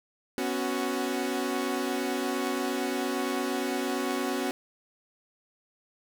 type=chord; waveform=sawtooth; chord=B suspended second; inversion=none; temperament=equal with one note detuned; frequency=248.5 / 277.2 / 370 Hz; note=B3 / C#4 / F#4; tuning=+11 / 0 / 0 cents; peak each=-29 / -28 / -28 dBFS; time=0.38-4.51 s; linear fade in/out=0 ms; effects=none